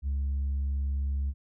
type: tone with tanh clipping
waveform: sine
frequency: 69.2 Hz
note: C#2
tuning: 2 cents flat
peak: -27 dBFS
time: 0.02-1.34 s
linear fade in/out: 50 ms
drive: 1 dB
effects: none